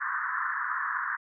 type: band-pass noise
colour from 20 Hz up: white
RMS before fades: -31 dBFS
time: 0-1.17 s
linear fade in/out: 20 ms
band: 1000 to 1800 Hz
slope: 96 dB/octave
effects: none